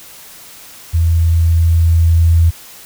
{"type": "tone with level ramp", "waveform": "sine", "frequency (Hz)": 83, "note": "E2", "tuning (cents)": 12, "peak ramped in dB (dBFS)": [-9, -6], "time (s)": [0.93, 2.51], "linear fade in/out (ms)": 20, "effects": ["white hiss -37 dBFS RMS until 2.85 s"]}